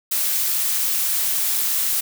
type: noise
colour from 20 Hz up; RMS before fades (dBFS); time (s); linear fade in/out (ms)
blue; -21; 0.11-2.01; 10
effects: none